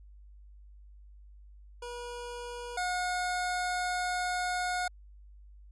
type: tone pair in turn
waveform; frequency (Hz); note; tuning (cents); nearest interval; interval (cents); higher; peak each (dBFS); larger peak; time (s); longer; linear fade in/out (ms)
25% pulse; 482.5 / 722.9; B4 / F#5; -40 / -40; perfect fifth; 700; second; -35 / -26; second; 1.82-2.77 / 2.77-4.88; second; 5
effects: added 50 Hz sine -50 dBFS peak until 5.71 s + resampled to 24000 Hz